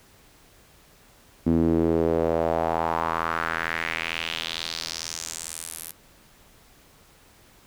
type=tone with band-pass filter sweep; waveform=sawtooth; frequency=82.2 Hz; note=E2; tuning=4 cents flat; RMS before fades=-26 dBFS; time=1.46-5.92 s; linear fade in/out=10 ms; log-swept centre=260 to 12000 Hz; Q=2.8; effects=pink hiss -55 dBFS RMS until 7.66 s